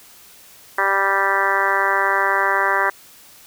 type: harmonic tone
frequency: 196 Hz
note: G3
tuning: in tune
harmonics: 2 / 3 / 4 / 5 / 6 / 7 / 8 / 9 / 10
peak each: -27 / -27 / -26 / -22 / -23 / -27 / -22 / -24 / -25 dBFS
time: 0.78-2.9 s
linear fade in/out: 5 ms
effects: white hiss -46 dBFS RMS until 3.46 s